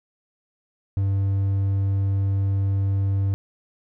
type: tone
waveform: triangle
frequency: 98 Hz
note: G2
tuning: in tune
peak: -17 dBFS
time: 0.97-3.34 s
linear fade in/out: 0 ms
effects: none